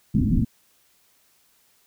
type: low-pass noise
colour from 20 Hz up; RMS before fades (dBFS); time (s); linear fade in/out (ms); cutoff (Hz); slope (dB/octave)
white; -20; 0.14-0.45; 10; 260; 48
effects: white hiss -62 dBFS RMS until 1.86 s